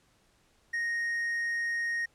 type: tone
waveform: triangle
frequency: 1864.7 Hz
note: A#6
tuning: in tune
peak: -27 dBFS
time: 0.73-2.06 s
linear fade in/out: 10 ms
effects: pink hiss -67 dBFS RMS until 2.14 s + low-pass 10000 Hz 12 dB/octave